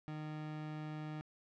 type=tone; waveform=30% pulse; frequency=153.4 Hz; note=D#3; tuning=24 cents flat; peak=-39 dBFS; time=0.08-1.21 s; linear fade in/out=0 ms; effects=low-pass 3000 Hz 12 dB/octave